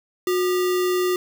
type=tone with sample-and-hold; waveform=sine; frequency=363.1 Hz; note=F#4; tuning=33 cents flat; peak=-18 dBFS; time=0.27-1.16 s; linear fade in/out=2 ms; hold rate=1575 Hz; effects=none